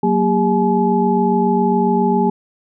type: tone cluster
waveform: sine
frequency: 185.4 / 232.7 / 403.2 / 851 Hz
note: F#3 / A#3 / G4 / G#5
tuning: +4 / -3 / +49 / +42 cents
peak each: -18 dBFS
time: 0.03-2.3 s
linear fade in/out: 5 ms
effects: none